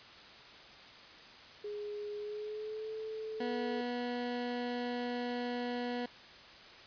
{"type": "tone with pitch glide", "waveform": "sine", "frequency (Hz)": [415.6, 437.3], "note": ["G#4", "A4"], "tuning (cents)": [1, -11], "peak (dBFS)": -38, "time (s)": [1.64, 3.81], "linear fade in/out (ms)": 5, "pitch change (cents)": 88, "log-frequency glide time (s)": [2.17, 2.91]}
{"type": "tone", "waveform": "20% pulse", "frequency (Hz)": 243.6, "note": "B3", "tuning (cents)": -24, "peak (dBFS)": -30, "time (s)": [3.4, 6.06], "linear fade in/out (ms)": 5}
{"effects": ["white hiss -53 dBFS RMS until 6.86 s", "resampled to 11025 Hz"]}